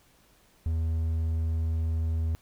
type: tone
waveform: triangle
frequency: 80.9 Hz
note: E2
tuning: 32 cents flat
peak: -23 dBFS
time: 0.66-2.35 s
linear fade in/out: 0 ms
effects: pink hiss -62 dBFS RMS until 2.41 s